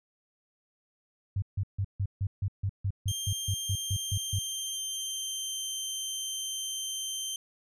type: tone bursts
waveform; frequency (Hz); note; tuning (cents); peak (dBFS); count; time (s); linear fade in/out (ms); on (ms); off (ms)
sine; 98; G2; 0; -26; 15; 1.36-4.39; 5; 62; 150
type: tone with pitch glide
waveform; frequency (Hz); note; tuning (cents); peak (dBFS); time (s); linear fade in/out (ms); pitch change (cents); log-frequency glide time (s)
20% pulse; 3180 to 3129; G7 to G7; +24 to -4; -27; 3.08-7.36; 2; -28; 3.68-5.67
effects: none